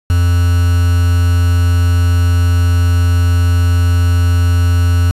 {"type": "tone with quantisation", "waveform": "triangle", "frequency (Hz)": 87.31, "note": "F2", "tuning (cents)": 0, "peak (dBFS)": -6, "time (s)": [0.1, 5.11], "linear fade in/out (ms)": 0, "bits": 4, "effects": ["resampled to 32000 Hz"]}